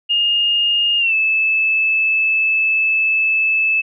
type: tone with pitch glide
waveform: sine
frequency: 2837 to 2617 Hz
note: F7 to E7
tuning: +27 to -13 cents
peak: -13 dBFS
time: 0.09-3.82 s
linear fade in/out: 20 ms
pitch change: -140 cents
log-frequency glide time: 0.98-1.14 s
effects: none